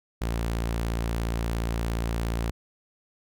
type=tone; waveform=sawtooth; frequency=57.1 Hz; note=A#1; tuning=35 cents flat; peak=-22 dBFS; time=0.21-2.51 s; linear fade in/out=10 ms; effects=none